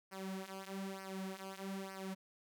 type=tone with flanger; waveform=sawtooth; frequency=192.2 Hz; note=G3; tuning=34 cents flat; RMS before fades=-45 dBFS; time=0.11-2.15 s; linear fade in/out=20 ms; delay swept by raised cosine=0.27 to 5.77 ms; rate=1.1 Hz; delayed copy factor=-0.85; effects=none